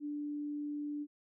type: tone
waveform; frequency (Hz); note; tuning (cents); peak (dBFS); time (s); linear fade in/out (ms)
sine; 293.7; D4; 0; -36; 0-1.07; 50
effects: none